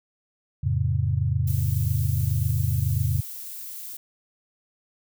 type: chord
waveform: sine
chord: F augmented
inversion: none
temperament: just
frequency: 87.31 / 109.13 / 136.42 Hz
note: F2 / A2 / C#3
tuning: 0 / -14 / -27 cents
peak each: -25 dBFS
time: 0.63-3.21 s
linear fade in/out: 10 ms
type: noise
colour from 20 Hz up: violet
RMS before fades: -37 dBFS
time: 1.47-3.97 s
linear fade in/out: 5 ms
effects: none